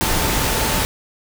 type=tone in noise; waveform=sine; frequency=890 Hz; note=A5; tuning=20 cents sharp; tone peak=-29 dBFS; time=0.01-0.85 s; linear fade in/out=0 ms; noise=pink; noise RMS=-19 dBFS; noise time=0.01-0.85 s; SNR=-13 dB; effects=none